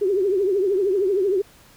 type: tone with vibrato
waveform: sine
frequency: 387.7 Hz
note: G4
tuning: 19 cents flat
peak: -17 dBFS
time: 0.01-1.42 s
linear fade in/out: 10 ms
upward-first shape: triangle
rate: 13 Hz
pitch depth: 150 cents each way
effects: pink hiss -51 dBFS RMS until 1.76 s